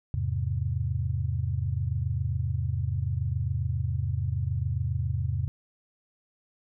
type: chord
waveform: sine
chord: E augmented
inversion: none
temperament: equal with one note detuned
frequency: 83.08 / 103.83 / 130.81 Hz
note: E2 / G#2 / B#2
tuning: +14 / 0 / 0 cents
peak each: -30 dBFS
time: 0.14-5.48 s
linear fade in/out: 0 ms
effects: none